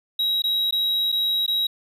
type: tone with dropouts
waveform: triangle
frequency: 3841 Hz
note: B7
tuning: 49 cents flat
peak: -18 dBFS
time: 0.19-1.67 s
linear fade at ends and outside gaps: 5 ms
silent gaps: 0.421-0.439 / 0.71-0.724 / 1.119-1.124 / 1.464-1.478 s
effects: none